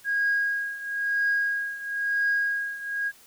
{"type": "tone with tremolo", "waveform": "sine", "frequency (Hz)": 1638, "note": "G#6", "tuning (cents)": -24, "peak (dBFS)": -19, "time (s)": [0.04, 3.12], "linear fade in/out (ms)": 50, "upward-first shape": "triangle", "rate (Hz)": 1, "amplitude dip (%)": 85, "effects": ["tanh soft clip ceiling -17 dBFS", "white hiss -54 dBFS RMS until 3.26 s"]}